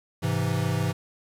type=chord; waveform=square; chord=Ab augmented; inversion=none; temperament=equal; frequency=103.83 / 130.81 / 164.81 Hz; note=Ab2 / C3 / E3; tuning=0 / 0 / 0 cents; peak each=-29 dBFS; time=0.22-0.93 s; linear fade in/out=20 ms; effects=resampled to 32000 Hz + 8-bit